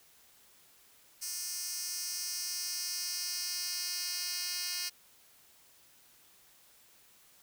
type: tone with high-pass filter sweep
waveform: 10% pulse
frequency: 357 Hz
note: F4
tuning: 38 cents sharp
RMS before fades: -37 dBFS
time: 1.21-4.9 s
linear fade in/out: 20 ms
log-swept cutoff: 6600 to 4000 Hz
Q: 1.9
effects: white hiss -62 dBFS RMS until 7.42 s